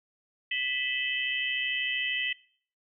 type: tone cluster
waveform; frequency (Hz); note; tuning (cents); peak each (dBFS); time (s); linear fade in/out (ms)
sine; 1979 / 2605 / 2988 / 3121; B6 / E7 / F#7 / G7; +3 / -21 / +16 / -8; -32 / -32 / -36 / -35; 0.51-2.33; 5
effects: noise-tail reverb RT60 0.5 s tail -20 dB re dry